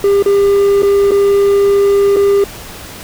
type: tone with dropouts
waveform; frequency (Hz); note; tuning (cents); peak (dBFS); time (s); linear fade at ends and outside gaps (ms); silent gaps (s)
triangle; 400; G4; +35; -5; 0.04-2.44; 2; 0.225-0.26 / 0.822-0.831 / 1.109-1.117 / 2.162-2.167
effects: pink hiss -30 dBFS RMS until 3.03 s